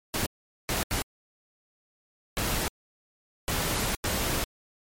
pink noise bursts at uneven times, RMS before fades -28 dBFS, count 6, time 0.14-0.26 / 0.69-0.83 / 0.91-1.02 / 2.37-2.68 / 3.48-3.95 / 4.04-4.44 s, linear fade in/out 0 ms, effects MP3 64 kbps

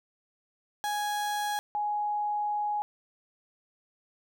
35% pulse / sine tone pair in turn, 830.6 / 833.8 Hz, G#5 / G#5, 0 / +7 cents, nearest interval unison, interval 7 cents, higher second, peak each -27 dBFS, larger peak neither, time 0.84-1.59 / 1.75-2.82 s, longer second, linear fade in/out 0 ms, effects none

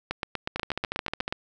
two click trains, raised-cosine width 0.3 ms, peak -13 / -12 dBFS, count 11 / 11, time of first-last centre 0.56-1.279 / 0.11-1.325 s, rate 13.9 / 8.23 Hz, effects none

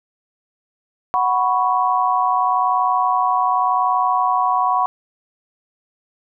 sine chord, F# suspended fourth, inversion none, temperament equal, 740 / 987.8 / 1108.7 Hz, F#5 / B5 / C#6, 0 / 0 / 0 cents, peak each -19 dBFS, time 1.14-4.86 s, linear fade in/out 0 ms, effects none

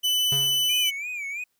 40% pulse tone, 2997 Hz, F#7, 22 cents sharp, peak -20 dBFS, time 0.03-0.91 s, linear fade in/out 20 ms
square tone with exponential decay, 138.59 Hz, C#3, in tune, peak -28 dBFS, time 0.32-0.83 s, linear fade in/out 2 ms, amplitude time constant 110 ms
triangle tone with vibrato, 2349 Hz, D7, in tune, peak -28 dBFS, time 0.69-1.44 s, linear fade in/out 5 ms, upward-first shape sine, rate 3 Hz, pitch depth 110 cents each way
effects white hiss -73 dBFS RMS until 1.59 s

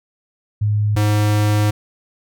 sine / square tone pair in turn, 105 / 105 Hz, G#2 / G#2, +19 / +19 cents, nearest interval unison, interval 0 cents, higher neither, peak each -14 dBFS, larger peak neither, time 0.61-0.96 / 0.96-1.71 s, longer second, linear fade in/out 10 ms, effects none

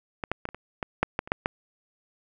clicks, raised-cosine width 0.5 ms, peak -15 / -11 / -15 / -20 / -24 / -14 / -6 / -10 / -25 / -7 / -9 dBFS, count 11, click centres 0.238 / 0.316 / 0.454 / 0.489 / 0.546 / 0.828 / 1.03 / 1.191 / 1.275 / 1.319 / 1.459 s, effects none

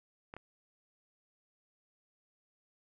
clicks, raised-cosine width 0.5 ms, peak -30 dBFS, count 2, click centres 0.339 / 0.366 s, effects none

